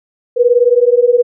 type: beating tone pair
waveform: sine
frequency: 475.7 / 494.7 Hz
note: A#4 / B4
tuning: +35 / +3 cents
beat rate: 19 Hz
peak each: -10 dBFS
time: 0.36-1.23 s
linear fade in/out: 20 ms
effects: none